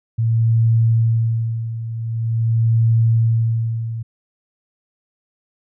sine tone with tremolo, 114 Hz, A#2, 38 cents flat, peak -11 dBFS, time 0.18-4.03 s, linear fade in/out 10 ms, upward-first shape sine, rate 0.45 Hz, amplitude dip 75%, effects none

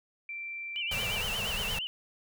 sine tone, 2349 Hz, D7, in tune, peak -36 dBFS, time 0.29-1.21 s, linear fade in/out 2 ms
sine tone with vibrato, 2863 Hz, F7, 42 cents sharp, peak -32 dBFS, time 0.76-1.87 s, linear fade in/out 0 ms, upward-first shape sine, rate 8.6 Hz, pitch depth 130 cents each way
pink band-stop noise, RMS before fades -36 dBFS, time 0.91-1.79 s, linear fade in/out 5 ms, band 230 to 400 Hz, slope 96 dB/octave
effects none

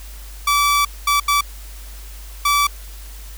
sawtooth tone bursts at uneven times, 1155 Hz, D6, 29 cents flat, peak -10 dBFS, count 4, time 0.47-0.85 / 1.07-1.2 / 1.28-1.41 / 2.45-2.67 s, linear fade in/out 5 ms, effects added 50 Hz sine -33 dBFS peak until 3.37 s + white hiss -42 dBFS RMS until 3.37 s

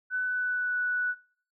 sine tone with pitch glide, 1500 to 1479.3 Hz, F#6 to F#6, +23 to -1 cents, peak -26 dBFS, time 0.1-1.15 s, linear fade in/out 50 ms, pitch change -24 cents, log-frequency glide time 0.24-0.76 s, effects noise-tail reverb RT60 0.6 s tail -24 dB re dry

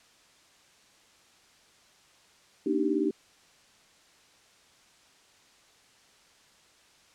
sine chord, Eb major seventh, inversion second, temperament just, 233.3 / 291.7 / 311.1 / 388.9 Hz, Bb3 / D4 / Eb4 / G4, +2 / -12 / 0 / -14 cents, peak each -34 / -29 / -29 / -29 dBFS, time 2.66-3.11 s, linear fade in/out 5 ms, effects white hiss -60 dBFS RMS until 7.14 s + low-pass 7000 Hz 12 dB/octave

